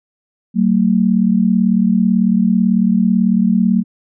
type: tone pair together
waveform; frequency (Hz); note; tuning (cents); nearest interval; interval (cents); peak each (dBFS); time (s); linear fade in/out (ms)
sine; 188.6 / 226.7; F#3 / A#3; +33 / -48; minor third; 319; -13; 0.54-3.84; 50
effects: none